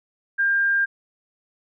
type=tone; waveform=sine; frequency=1600 Hz; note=G6; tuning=35 cents sharp; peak=-17 dBFS; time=0.38-0.86 s; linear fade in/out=20 ms; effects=none